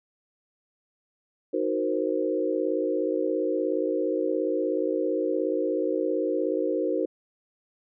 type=chord; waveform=sine; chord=C half-diminished seventh; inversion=first; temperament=equal; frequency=311.1 / 370 / 466.2 / 523.3 Hz; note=Eb4 / Gb4 / Bb4 / C5; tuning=0 / 0 / 0 / 0 cents; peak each=-29 dBFS; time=1.53-7.06 s; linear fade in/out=10 ms; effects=none